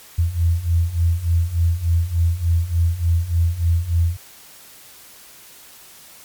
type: beating tone pair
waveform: sine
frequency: 82.41 / 85.81 Hz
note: E2 / F2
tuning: 0 / -30 cents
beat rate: 3.4 Hz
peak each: -20 / -17 dBFS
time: 0.18-4.17 s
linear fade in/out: 10 ms
effects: white hiss -44 dBFS RMS until 6.24 s + MP3 96 kbps